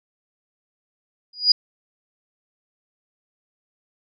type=tone with exponential growth; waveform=sine; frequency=4896 Hz; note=D#8; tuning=29 cents flat; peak=-7 dBFS; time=1.33-1.52 s; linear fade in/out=5 ms; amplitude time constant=40 ms; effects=none